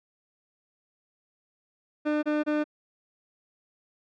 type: tone bursts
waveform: 30% pulse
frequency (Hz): 300.6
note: D4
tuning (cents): +40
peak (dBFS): -21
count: 3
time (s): 2.05-2.642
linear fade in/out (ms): 20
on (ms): 180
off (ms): 26
effects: low-pass 2000 Hz 12 dB/octave